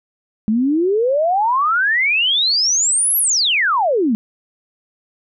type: exponential two-way sweep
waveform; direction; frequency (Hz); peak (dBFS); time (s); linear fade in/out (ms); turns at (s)
sine; up then down; 207.7 to 11880 to 207.7; -13; 0.48-4.15; 0; 3.18
effects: none